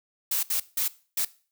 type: noise bursts at uneven times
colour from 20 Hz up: blue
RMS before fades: -26 dBFS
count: 4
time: 0.31-0.43 / 0.5-0.6 / 0.77-0.88 / 1.17-1.25 s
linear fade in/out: 5 ms
effects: noise-tail reverb RT60 0.4 s tail -19 dB re dry